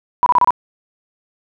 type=tone bursts; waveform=sine; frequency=985 Hz; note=B5; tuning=5 cents flat; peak=-8 dBFS; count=5; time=0.23-0.506 s; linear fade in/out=0 ms; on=32 ms; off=29 ms; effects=none